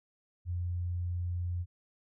sine tone, 88 Hz, F2, 14 cents sharp, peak -31 dBFS, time 0.45-1.66 s, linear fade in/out 50 ms, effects none

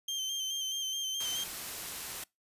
30% pulse tone with vibrato, 3136 Hz, G7, in tune, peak -30 dBFS, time 0.08-1.44 s, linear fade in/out 5 ms, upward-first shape square, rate 4.7 Hz, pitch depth 27 cents each way
white noise, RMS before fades -40 dBFS, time 1.2-2.24 s, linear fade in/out 5 ms
effects noise-tail reverb RT60 0.2 s tail -24 dB re dry + resampled to 32000 Hz

